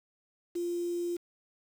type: tone with quantisation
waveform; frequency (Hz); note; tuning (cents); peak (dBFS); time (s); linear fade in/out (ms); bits
sine; 347; F4; -11; -30; 0.55-1.17; 10; 8
effects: none